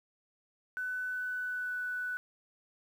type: tone with pitch glide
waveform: sine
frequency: 1500 to 1487.9 Hz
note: F#6 to F#6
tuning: +23 to +9 cents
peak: -33 dBFS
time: 0.77-2.17 s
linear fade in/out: 0 ms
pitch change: -14 cents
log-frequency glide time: 1.11-1.77 s
effects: 10-bit